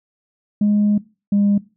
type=tone pair in turn; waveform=sine; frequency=207.6 / 202.7 Hz; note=G#3 / G#3; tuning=0 / -42 cents; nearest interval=unison; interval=42 cents; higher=first; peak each=-11 dBFS; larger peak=neither; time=0.61-0.98 / 1.32-1.58 s; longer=first; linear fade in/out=5 ms; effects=noise-tail reverb RT60 0.3 s tail -20 dB re dry + tanh soft clip ceiling -10 dBFS